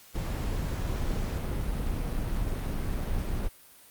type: noise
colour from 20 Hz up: brown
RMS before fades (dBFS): -30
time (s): 0.14-3.49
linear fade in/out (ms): 20
effects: white hiss -54 dBFS RMS until 3.9 s + Opus 48 kbps